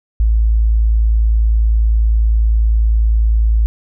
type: tone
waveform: sine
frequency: 55 Hz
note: A1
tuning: in tune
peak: -9 dBFS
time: 0.2-3.66 s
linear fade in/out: 0 ms
effects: none